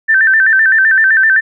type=tone with vibrato; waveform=sine; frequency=1661.2 Hz; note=G#6; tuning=in tune; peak=-6 dBFS; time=0.08-1.41 s; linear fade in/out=20 ms; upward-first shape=square; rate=7.8 Hz; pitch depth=120 cents each way; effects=none